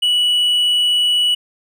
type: tone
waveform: triangle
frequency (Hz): 2944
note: F#7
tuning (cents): -9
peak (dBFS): -11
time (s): 0.02-1.35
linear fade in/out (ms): 10
effects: none